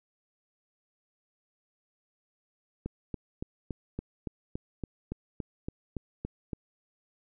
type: click train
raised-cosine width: 3 ms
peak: -21 dBFS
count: 14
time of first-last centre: 2.86-6.532 s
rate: 3.54 Hz
effects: none